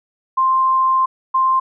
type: tone pair in turn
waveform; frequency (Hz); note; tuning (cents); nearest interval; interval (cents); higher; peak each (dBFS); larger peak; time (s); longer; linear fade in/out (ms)
sine; 1049 / 1049; C6 / C6; +4 / +4; unison; 0; neither; -12; neither; 0.37-1.06 / 1.34-1.6; first; 10
effects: none